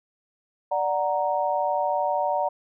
sine chord, D augmented, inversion none, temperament equal, 587.3 / 740 / 932.3 Hz, D5 / F#5 / A#5, 0 / 0 / 0 cents, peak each -26 dBFS, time 0.71-2.49 s, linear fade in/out 10 ms, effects none

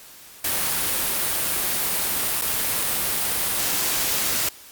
white noise with dropouts, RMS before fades -23 dBFS, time 0.44-4.49 s, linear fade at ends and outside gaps 5 ms, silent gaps 2.414-2.418 s, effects white hiss -45 dBFS RMS until 4.71 s + Opus 48 kbps

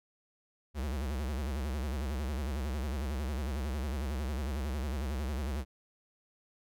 square tone with vibrato, 69.2 Hz, C#2, 2 cents flat, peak -33 dBFS, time 0.74-5.65 s, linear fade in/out 50 ms, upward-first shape sine, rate 11 Hz, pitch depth 180 cents each way, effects none

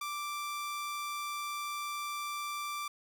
sawtooth tone, 1174.7 Hz, D6, in tune, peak -32 dBFS, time 0.01-2.88 s, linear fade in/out 5 ms, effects none

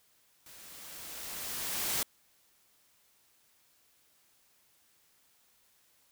white noise with level ramp, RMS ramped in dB -53 to -31 dBFS, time 0.46-2.03 s, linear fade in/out 2 ms, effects white hiss -68 dBFS RMS until 6.11 s

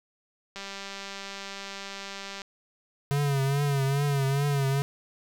click train, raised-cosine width 0.2 ms, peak -21 dBFS, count 367, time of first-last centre 0.56-2.418 s, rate 197 Hz
square tone with vibrato, 139.8 Hz, C#3, 15 cents sharp, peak -24 dBFS, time 3.11-4.82 s, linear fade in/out 0 ms, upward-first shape triangle, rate 2.4 Hz, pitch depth 71 cents each way
effects none

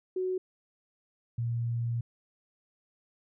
sine tone pair in turn, 370.7 / 117.61 Hz, F#4 / A#2, +3 / +16 cents, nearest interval octave + minor sixth, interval 1987 cents, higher first, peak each -28 / -28 dBFS, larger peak neither, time 0.16-0.38 / 1.38-2.01 s, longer second, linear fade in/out 5 ms, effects none

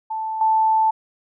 sine tone with level steps, 880 Hz, A5, in tune, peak -23 / -14 dBFS, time 0.1-0.91 s, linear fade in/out 10 ms, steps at 0.41 s, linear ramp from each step 2 ms, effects none

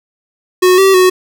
square tone with pitch steps, 366.3 / 385.8 / 368.8 Hz, F#4 / G4 / F#4, -17 / -28 / -6 cents, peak -6 dBFS, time 0.62-1.1 s, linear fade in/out 10 ms, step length 160 ms, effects none

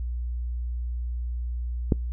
click, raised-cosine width 3 ms, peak -7 dBFS, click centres 1.922 s, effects noise-tail reverb RT60 0.2 s tail -26 dB re dry + added 60 Hz sine -27 dBFS peak until 2.12 s

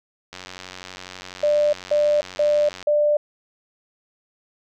click train, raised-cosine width 0.2 ms, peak -18 dBFS, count 231, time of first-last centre 0.33-2.827 s, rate 92.1 Hz
sine tone bursts, 593 Hz, D5, 17 cents sharp, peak -15 dBFS, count 4, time 1.43-3.17 s, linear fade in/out 5 ms, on 300 ms, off 180 ms
effects none

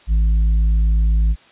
triangle tone with tanh clipping, 54 Hz, A1, 32 cents flat, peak -13 dBFS, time 0.07-1.36 s, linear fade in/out 50 ms, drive 9 dB, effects white hiss -49 dBFS RMS until 1.51 s + resampled to 8000 Hz

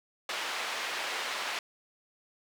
white band-pass noise, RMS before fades -35 dBFS, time 0.29-1.59 s, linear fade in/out 2 ms, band 550 to 3100 Hz, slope 12 dB/octave, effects none

